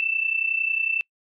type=tone pair together; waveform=sine; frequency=2636 / 2667 Hz; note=E7 / E7; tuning=-1 / +20 cents; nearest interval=unison; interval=21 cents; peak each=-26 / -23 dBFS; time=0-1.01 s; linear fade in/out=0 ms; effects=noise-tail reverb RT60 0.1 s tail -26 dB re dry